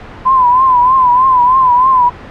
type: tone with vibrato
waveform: sine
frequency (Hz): 1015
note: B5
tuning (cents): +47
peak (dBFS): -5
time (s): 0.25-2.1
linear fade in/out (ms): 20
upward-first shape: triangle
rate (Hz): 3.2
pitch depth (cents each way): 97
effects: pink hiss -30 dBFS RMS until 2.3 s + low-pass 2000 Hz 12 dB/octave